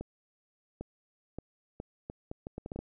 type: accelerating click train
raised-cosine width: 2 ms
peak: -25 dBFS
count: 12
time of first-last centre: 0.01-2.79 s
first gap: 800 ms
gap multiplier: 0.72
effects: none